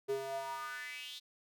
square tone with high-pass filter sweep, 135.1 Hz, C#3, 44 cents flat, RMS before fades -41 dBFS, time 0.08-1.2 s, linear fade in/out 20 ms, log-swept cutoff 380 to 3900 Hz, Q 5.7, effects none

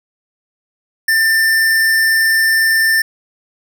square tone, 1789 Hz, A6, 28 cents sharp, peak -11 dBFS, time 1.08-3.02 s, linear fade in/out 5 ms, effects none

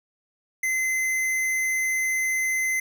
square tone, 2055 Hz, C7, 32 cents flat, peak -23 dBFS, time 0.63-2.8 s, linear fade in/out 5 ms, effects none

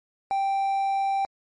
triangle tone, 784 Hz, G5, in tune, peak -20 dBFS, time 0.31-1.25 s, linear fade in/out 0 ms, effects MP3 48 kbps

